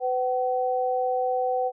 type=tone pair together; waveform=sine; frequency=504 / 759.5 Hz; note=B4 / F#5; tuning=+35 / +45 cents; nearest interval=perfect fifth; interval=710 cents; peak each=-25 dBFS; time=0-1.72 s; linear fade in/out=50 ms; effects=none